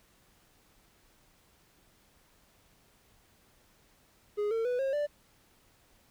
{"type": "tone with pitch steps", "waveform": "triangle", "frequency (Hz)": [415.3, 452.9, 493.9, 538.6, 587.3], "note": ["G#4", "A#4", "B4", "C#5", "D5"], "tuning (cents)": [0, -50, 0, -50, 0], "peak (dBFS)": -26, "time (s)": [4.37, 5.07], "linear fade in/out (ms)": 20, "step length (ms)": 140, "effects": ["pink hiss -65 dBFS RMS until 6.1 s"]}